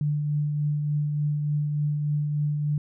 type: tone with tremolo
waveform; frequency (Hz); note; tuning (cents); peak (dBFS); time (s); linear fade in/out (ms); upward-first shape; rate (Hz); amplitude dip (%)
sine; 148.1; D3; +15; -21; 0.01-2.78; 2; triangle; 3.4; 35
effects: none